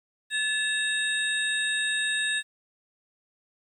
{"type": "tone cluster", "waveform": "sine", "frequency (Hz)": [1728, 2678, 3737, 8130], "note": ["A6", "E7", "A#7", "B8"], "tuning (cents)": [-32, 27, 4, 49], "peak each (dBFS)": [-27, -35, -29, -35], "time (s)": [0.3, 2.43], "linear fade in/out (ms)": 50, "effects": ["10-bit"]}